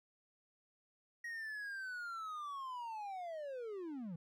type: linear sweep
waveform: triangle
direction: down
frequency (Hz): 1894 to 155.5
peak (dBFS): -40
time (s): 1.24-4.16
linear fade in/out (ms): 5
effects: none